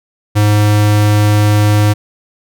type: tone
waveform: square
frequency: 104.7 Hz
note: G#2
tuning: 15 cents sharp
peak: -8 dBFS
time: 0.35-1.94 s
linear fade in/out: 20 ms
effects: none